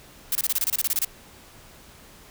blue noise bursts, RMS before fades -23 dBFS, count 13, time 0.32-1.048 s, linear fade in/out 2 ms, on 32 ms, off 26 ms, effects pink hiss -49 dBFS RMS until 2.3 s

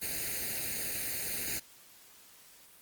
white noise with comb filter, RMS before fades -35 dBFS, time 0.01-1.6 s, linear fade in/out 20 ms, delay 0.45 ms, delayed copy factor +0.9, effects white hiss -57 dBFS RMS until 2.81 s + Opus 32 kbps

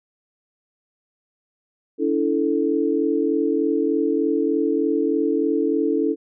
sine chord, D suspended second, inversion none, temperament equal with one note detuned, 286.3 / 329.6 / 440 Hz, D4 / E4 / A4, -44 / 0 / 0 cents, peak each -22 dBFS, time 1.98-6.16 s, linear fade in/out 50 ms, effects none

